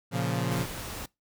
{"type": "chord", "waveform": "sawtooth", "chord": "Bb minor", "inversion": "none", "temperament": "equal", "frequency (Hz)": [116.54, 138.59, 174.61], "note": ["Bb2", "Db3", "F3"], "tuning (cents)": [0, 0, 0], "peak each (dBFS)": -27, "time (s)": [0.11, 0.67], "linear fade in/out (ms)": 50}
{"type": "noise", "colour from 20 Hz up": "pink", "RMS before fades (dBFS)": -38, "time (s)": [0.51, 1.06], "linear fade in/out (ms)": 5}
{"effects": ["noise-tail reverb RT60 0.2 s tail -23 dB re dry"]}